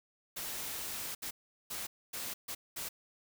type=noise bursts at uneven times; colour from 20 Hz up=white; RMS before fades=-40 dBFS; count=6; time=0.36-1.15 / 1.22-1.31 / 1.7-1.87 / 2.13-2.34 / 2.48-2.55 / 2.76-2.89 s; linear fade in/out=10 ms; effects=none